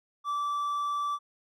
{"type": "tone", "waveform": "triangle", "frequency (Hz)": 1162, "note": "D6", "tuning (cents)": -19, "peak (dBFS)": -26, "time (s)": [0.24, 1.19], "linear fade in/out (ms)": 50, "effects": []}